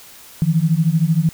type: beating tone pair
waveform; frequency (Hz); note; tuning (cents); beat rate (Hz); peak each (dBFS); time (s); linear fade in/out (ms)
sine; 155.56 / 168.56; D#3 / E3; 0 / +39; 13; -16; 0.42-1.29; 0
effects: white hiss -42 dBFS RMS until 1.33 s